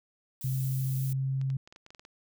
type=noise; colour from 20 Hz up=violet; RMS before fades=-42 dBFS; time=0.41-1.13 s; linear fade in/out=2 ms
type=tone with pitch glide; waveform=sine; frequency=131.6 to 133.98 Hz; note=C3 to C3; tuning=+10 to +41 cents; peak=-27 dBFS; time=0.44-1.57 s; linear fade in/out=5 ms; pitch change=+31 cents; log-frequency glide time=0.57-1.25 s
type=clicks; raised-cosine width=0.2 ms; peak=-33 dBFS; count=10; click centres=1.414 / 1.502 / 1.675 / 1.725 / 1.761 / 1.864 / 1.905 / 1.948 / 1.995 / 2.051 s
effects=none